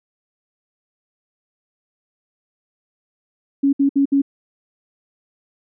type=tone bursts; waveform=sine; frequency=277.8 Hz; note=C#4; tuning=4 cents sharp; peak=-12 dBFS; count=4; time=3.63-4.219 s; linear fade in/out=10 ms; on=100 ms; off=63 ms; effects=none